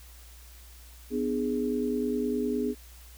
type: chord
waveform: sine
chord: G# diminished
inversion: first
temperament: just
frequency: 249.2 / 299 / 415.3 Hz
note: B3 / D4 / G#4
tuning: +16 / +31 / 0 cents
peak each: -29 / -33 / -30 dBFS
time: 1.1-2.75 s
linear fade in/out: 50 ms
effects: added 60 Hz sine -48 dBFS peak until 3.17 s + white hiss -54 dBFS RMS until 3.17 s